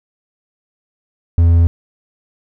triangle tone, 84.4 Hz, E2, 41 cents sharp, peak -5 dBFS, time 1.38-1.67 s, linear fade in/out 0 ms, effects none

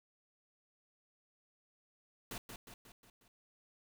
pink noise with echo, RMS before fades -44 dBFS, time 2.31-2.38 s, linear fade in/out 2 ms, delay 180 ms, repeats 5, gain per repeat -5 dB, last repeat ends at 3.28 s, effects none

